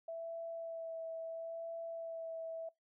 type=tone with vibrato; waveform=sine; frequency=659.3 Hz; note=E5; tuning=in tune; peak=-40 dBFS; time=0.08-2.69 s; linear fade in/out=5 ms; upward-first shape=sine; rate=0.74 Hz; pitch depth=15 cents each way; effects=noise-tail reverb RT60 0.2 s tail -25 dB re dry